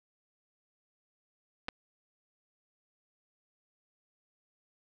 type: clicks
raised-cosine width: 0.3 ms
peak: -20 dBFS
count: 2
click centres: 1.684 / 1.688 s
effects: none